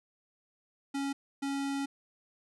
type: tone bursts at uneven times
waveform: square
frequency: 277.2 Hz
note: C#4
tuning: in tune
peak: -32 dBFS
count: 2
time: 0.94-1.13 / 1.42-1.86 s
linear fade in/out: 10 ms
effects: resampled to 24000 Hz